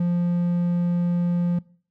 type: tone with hard clipping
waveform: triangle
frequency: 174.61 Hz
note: F3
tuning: in tune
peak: -20 dBFS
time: 0-1.59 s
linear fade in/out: 5 ms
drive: 6 dB
effects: noise-tail reverb RT60 0.5 s tail -23 dB re dry